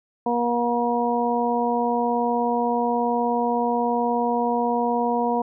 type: harmonic tone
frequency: 238.9 Hz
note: A#3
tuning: 43 cents sharp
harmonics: 1 / 2 / 3 / 4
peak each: -25 / -25 / -25 / -25 dBFS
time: 0.26-5.42 s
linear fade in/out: 5 ms
effects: none